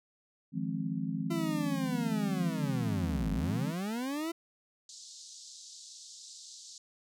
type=chord; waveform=sine; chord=F minor seventh; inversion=third; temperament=just; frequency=157.15 / 174.61 / 209.5 / 261.9 Hz; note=Eb3 / F3 / Ab3 / C4; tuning=+18 / 0 / +15 / +2 cents; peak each=-37 dBFS; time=0.52-3.74 s; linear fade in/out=50 ms
type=linear two-way sweep; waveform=40% pulse; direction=down then up; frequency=340.1 to 46.25 to 340.1 Hz; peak=-32 dBFS; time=1.3-4.32 s; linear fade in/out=10 ms; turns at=3.32 s
type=band-pass noise; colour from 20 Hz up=white; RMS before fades=-50 dBFS; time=4.89-6.78 s; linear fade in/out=2 ms; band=3800 to 7600 Hz; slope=48 dB/octave
effects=none